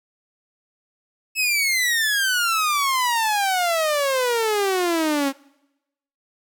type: exponential sweep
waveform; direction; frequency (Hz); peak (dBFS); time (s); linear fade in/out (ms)
sawtooth; down; 2615 to 267.5; -15; 1.35-5.33; 50
effects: noise-tail reverb RT60 0.9 s tail -23 dB re dry